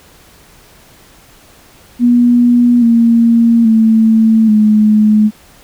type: tone with pitch steps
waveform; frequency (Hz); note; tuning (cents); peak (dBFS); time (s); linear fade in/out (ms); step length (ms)
sine; 241.7 / 231.9 / 222.4 / 213.3; B3 / A#3 / A3 / G#3; -37 / -9 / +19 / +46; -5; 1.99-5.31; 50; 830
effects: pink hiss -43 dBFS RMS until 5.63 s